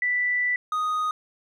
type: tone pair in turn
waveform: sine / triangle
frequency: 1975.5 / 1244.5 Hz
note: B6 / D#6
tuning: 0 / 0 cents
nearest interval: minor sixth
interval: 800 cents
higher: first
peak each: -21 dBFS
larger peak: neither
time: 0.02-0.56 / 0.72-1.11 s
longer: first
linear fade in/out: 2 ms
effects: none